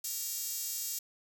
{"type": "tone with high-pass filter", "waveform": "5% pulse", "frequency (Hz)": 466.2, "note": "A#4", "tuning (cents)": 0, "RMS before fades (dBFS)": -37, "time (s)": [0.04, 0.99], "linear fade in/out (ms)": 5, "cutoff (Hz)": 8600, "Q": 2.4, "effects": []}